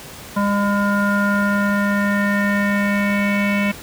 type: tone with low-pass filter sweep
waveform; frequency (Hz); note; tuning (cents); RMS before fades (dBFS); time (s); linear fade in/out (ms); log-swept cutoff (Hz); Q
square; 202.6; G#3; -43; -18; 0.36-3.72; 10; 1200 to 2400; 5.2
effects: pink hiss -36 dBFS RMS until 3.82 s + high-pass 60 Hz 12 dB/octave